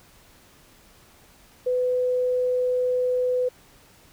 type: tone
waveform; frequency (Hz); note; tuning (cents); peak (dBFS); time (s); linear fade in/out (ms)
sine; 501; B4; +25; -20; 1.66-3.49; 10
effects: pink hiss -54 dBFS RMS until 4.12 s